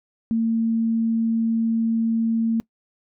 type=tone; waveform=sine; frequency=226.8 Hz; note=A#3; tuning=47 cents flat; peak=-18 dBFS; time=0.31-2.6 s; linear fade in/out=0 ms; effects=noise-tail reverb RT60 0.1 s tail -23 dB re dry